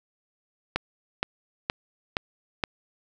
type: click train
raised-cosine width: 0.3 ms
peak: -8 dBFS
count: 5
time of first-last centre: 0.76-2.638 s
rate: 2.13 Hz
effects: none